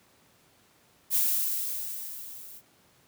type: noise with level ramp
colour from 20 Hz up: violet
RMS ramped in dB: -23 to -47 dBFS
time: 1.1-2.62 s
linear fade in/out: 50 ms
effects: pink hiss -62 dBFS RMS until 3.07 s + high-pass 100 Hz 12 dB/octave